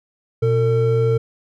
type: tone pair together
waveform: triangle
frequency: 120.09 / 452.2 Hz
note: B2 / A4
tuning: -48 / +47 cents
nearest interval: octave + major seventh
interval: 2295 cents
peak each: -15 dBFS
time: 0.42-1.18 s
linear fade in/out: 10 ms
effects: none